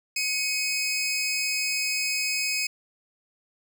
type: tone pair together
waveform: 20% pulse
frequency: 2208 / 2529 Hz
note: C#7 / D#7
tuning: -7 / +28 cents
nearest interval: major second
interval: 235 cents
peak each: -27 / -21 dBFS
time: 0.16-2.67 s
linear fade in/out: 5 ms
effects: none

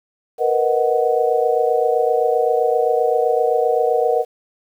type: chord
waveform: sine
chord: B major seventh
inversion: third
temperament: equal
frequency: 466.2 / 493.9 / 622.3 / 740 Hz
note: A#4 / B4 / D#5 / F#5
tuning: 0 / 0 / 0 / 0 cents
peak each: -18 / -20 / -22 / -20 dBFS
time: 0.38-4.25 s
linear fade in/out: 50 ms
effects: 8-bit

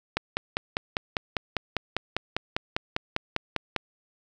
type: click train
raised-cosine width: 0.3 ms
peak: -9 dBFS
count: 19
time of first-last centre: 0.17-3.763 s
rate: 5.01 Hz
effects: none

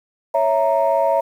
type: chord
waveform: sine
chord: A# diminished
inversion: first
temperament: equal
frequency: 554.4 / 659.3 / 932.3 Hz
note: C#5 / E5 / A#5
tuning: 0 / 0 / 0 cents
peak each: -18 / -17 / -19 dBFS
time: 0.34-1.21 s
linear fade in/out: 10 ms
effects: tanh soft clip ceiling -7 dBFS + 8-bit

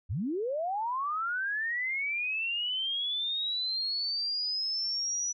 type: linear sweep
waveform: sine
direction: up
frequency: 67.7 to 5920 Hz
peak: -29 dBFS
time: 0.09-5.33 s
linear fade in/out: 20 ms
effects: none

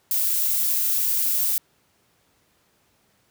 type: noise with amplitude modulation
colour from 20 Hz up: violet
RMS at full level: -21 dBFS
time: 0.11-1.58 s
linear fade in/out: 2 ms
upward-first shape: sine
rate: 188 Hz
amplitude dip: 25%
effects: pink hiss -64 dBFS RMS until 3.3 s + high-pass 80 Hz 12 dB/octave

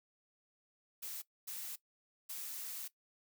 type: noise bursts at uneven times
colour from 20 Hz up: blue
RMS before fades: -44 dBFS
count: 3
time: 1.02-1.22 / 1.47-1.76 / 2.29-2.88 s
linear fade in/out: 10 ms
effects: noise-tail reverb RT60 0.1 s tail -18 dB re dry

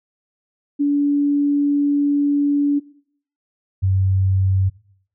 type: tone pair in turn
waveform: sine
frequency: 287.1 / 95.37 Hz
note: D4 / G2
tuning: -39 / -47 cents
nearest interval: octave + perfect fifth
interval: 1908 cents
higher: first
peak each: -14 dBFS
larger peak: neither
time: 0.79-2.8 / 3.82-4.7 s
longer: first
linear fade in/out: 20 ms
effects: noise-tail reverb RT60 0.6 s tail -20 dB re dry

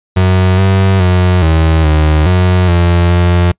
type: tone with pitch steps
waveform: 35% pulse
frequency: 92.7 / 95.8 / 90.7 / 80.3 / 77.1 / 91 / 86.6 / 87.8 Hz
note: F#2 / G2 / F#2 / E2 / D#2 / F#2 / F2 / F2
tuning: +4 / -39 / -34 / -45 / -15 / -28 / -14 / +10 cents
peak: -5 dBFS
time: 0.16-3.52 s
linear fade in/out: 10 ms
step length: 420 ms
effects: noise-tail reverb RT60 0.1 s tail -26 dB re dry + resampled to 8000 Hz

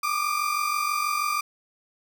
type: tone pair together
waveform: 35% pulse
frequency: 1171 / 1217.2 Hz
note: D6 / D#6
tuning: -5 / -38 cents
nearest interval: minor second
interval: 67 cents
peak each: -25 dBFS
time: 0.03-1.41 s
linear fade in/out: 5 ms
effects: 10-bit

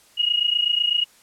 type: tone pair together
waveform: sine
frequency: 2869 / 2897 Hz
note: F7 / F#7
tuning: +46 / -37 cents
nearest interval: unison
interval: 17 cents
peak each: -21 dBFS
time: 0.17-1.05 s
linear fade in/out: 20 ms
effects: white hiss -54 dBFS RMS until 1.22 s + low-pass 11000 Hz 12 dB/octave

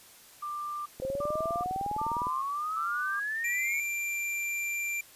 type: tone bursts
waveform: sine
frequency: 1187 Hz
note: D6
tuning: 18 cents sharp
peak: -33 dBFS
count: 4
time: 0.42-3.2 s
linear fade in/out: 10 ms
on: 440 ms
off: 340 ms
type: click train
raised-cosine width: 2 ms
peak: -26 dBFS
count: 26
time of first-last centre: 1-2.269 s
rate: 19.7 Hz
type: exponential sweep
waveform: sine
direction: up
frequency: 519 to 2253 Hz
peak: -30 dBFS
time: 1.02-3.8 s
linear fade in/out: 2 ms
type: tone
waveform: square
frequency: 2363 Hz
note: D7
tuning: 10 cents sharp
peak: -31 dBFS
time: 3.44-5.01 s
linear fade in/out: 5 ms
effects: white hiss -54 dBFS RMS until 5.15 s + resampled to 32000 Hz

